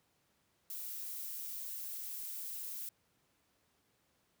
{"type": "noise", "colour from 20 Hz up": "violet", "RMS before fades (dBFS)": -43, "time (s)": [0.7, 2.89], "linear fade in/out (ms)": 2, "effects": ["pink hiss -75 dBFS RMS until 4.4 s", "high-pass 80 Hz 12 dB/octave"]}